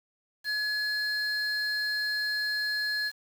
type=tone pair together; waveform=triangle; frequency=1695 / 4200 Hz; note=G#6 / C8; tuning=+35 / +6 cents; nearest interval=octave + major third; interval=1571 cents; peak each=-27 / -30 dBFS; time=0.44-3.12 s; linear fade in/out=50 ms; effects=tanh soft clip ceiling -18 dBFS + 8-bit